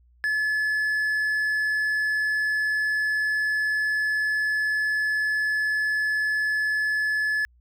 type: tone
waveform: triangle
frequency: 1718 Hz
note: A6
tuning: 42 cents flat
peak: -20 dBFS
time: 0.24-7.45 s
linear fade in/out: 0 ms
effects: added 60 Hz sine -55 dBFS peak until 7.6 s